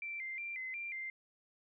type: tone with pitch steps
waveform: sine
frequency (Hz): 2344 / 2091 / 2366 / 2049 / 2372 / 2091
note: D7 / C7 / D7 / C7 / D7 / C7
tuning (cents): -4 / -2 / +12 / -37 / +17 / -2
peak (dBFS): -39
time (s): 0.02-1.1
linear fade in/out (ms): 2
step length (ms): 180
effects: none